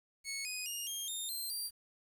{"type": "tone with pitch steps", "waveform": "15% pulse", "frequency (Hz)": [2200, 2498, 2837, 3221, 3657, 4153, 4716], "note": ["C#7", "D#7", "F7", "G7", "A#7", "C8", "D8"], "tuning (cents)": [-14, 6, 27, 46, -34, -14, 6], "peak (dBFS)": -31, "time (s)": [0.24, 1.71], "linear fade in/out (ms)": 50, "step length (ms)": 210, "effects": ["10-bit"]}